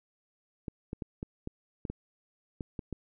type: clicks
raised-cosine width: 3 ms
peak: -23 dBFS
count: 10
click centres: 0.682 / 0.931 / 1.022 / 1.229 / 1.474 / 1.852 / 1.9 / 2.608 / 2.792 / 2.927 s
effects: none